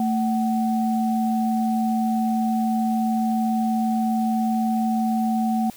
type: tone pair together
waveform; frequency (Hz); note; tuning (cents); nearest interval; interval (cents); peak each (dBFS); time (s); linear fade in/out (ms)
sine; 223.3 / 751; A3 / F#5; +26 / +26; octave + major sixth; 2100; -20 / -25; 0-5.7; 2
effects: white hiss -46 dBFS RMS until 5.76 s